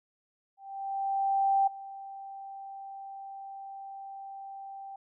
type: tone with ADSR envelope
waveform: sine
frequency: 784 Hz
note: G5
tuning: in tune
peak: -21 dBFS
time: 0.57-4.96 s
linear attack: 1100 ms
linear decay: 8 ms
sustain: -19 dB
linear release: 4 ms
effects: none